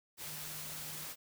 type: tone in noise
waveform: sine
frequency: 154 Hz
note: D#3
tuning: 17 cents flat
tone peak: -53 dBFS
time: 0.23-1.08 s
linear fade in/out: 50 ms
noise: white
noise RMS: -44 dBFS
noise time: 0.17-1.16 s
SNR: -12 dB
effects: none